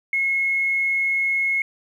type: tone with tanh clipping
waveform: triangle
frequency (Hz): 2171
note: C#7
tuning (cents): -37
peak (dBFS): -18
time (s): 0.13-1.62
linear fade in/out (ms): 2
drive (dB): 2
effects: none